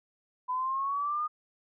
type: exponential sweep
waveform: sine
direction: up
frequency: 998 to 1232 Hz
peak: -28 dBFS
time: 0.48-1.28 s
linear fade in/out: 20 ms
effects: none